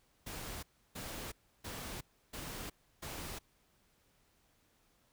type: noise bursts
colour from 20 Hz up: pink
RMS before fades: -44 dBFS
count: 5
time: 0.26-3.39 s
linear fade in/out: 10 ms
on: 370 ms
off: 320 ms
effects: pink hiss -72 dBFS RMS until 5.12 s